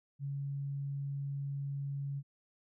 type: tone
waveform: sine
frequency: 140 Hz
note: C#3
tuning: 18 cents sharp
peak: -35 dBFS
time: 0.19-2.23 s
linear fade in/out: 50 ms
effects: none